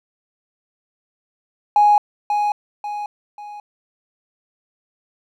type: tone with echo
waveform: triangle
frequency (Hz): 830.6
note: G#5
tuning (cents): 0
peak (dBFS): -6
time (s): 1.76-1.98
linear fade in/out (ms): 2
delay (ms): 540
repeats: 3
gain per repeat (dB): -8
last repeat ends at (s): 3.6
effects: tanh soft clip ceiling -7 dBFS